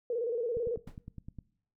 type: tone with vibrato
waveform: sine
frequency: 469.3 Hz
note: A#4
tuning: 12 cents sharp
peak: -29 dBFS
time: 0.1-0.76 s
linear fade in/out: 2 ms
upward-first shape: square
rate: 18 Hz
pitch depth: 69 cents each way
type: click train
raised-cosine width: 5 ms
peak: -31 dBFS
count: 9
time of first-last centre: 0.57-1.387 s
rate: 9.79 Hz
type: noise with exponential decay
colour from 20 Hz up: brown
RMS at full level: -39 dBFS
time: 0.87-1.02 s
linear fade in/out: 5 ms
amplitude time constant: 32 ms
effects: noise-tail reverb RT60 0.6 s tail -20 dB re dry